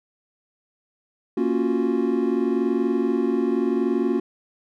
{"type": "chord", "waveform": "triangle", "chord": "Gb major seventh", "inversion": "first", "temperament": "equal", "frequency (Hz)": [233.1, 277.2, 349.2, 370], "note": ["Bb3", "Db4", "F4", "Gb4"], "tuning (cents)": [0, 0, 0, 0], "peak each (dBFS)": -23, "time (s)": [1.37, 4.2], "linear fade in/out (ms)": 5, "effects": []}